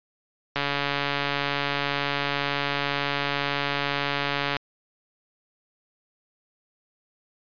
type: click train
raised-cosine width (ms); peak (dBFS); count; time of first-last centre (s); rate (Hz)
0.3; -9; 570; 0.56-4.567; 142
effects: resampled to 11025 Hz